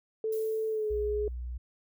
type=tone with pitch glide; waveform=sine; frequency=440 to 418.2 Hz; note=A4 to G#4; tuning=0 to +12 cents; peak=-28 dBFS; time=0.24-1.28 s; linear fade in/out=2 ms; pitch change=-88 cents; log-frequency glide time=0.7-0.97 s
type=noise with exponential decay; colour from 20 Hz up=violet; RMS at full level=-46 dBFS; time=0.32-1.34 s; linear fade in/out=5 ms; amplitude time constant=220 ms
type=tone; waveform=sine; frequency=60.9 Hz; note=B1; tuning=24 cents flat; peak=-34 dBFS; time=0.9-1.58 s; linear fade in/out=10 ms
effects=none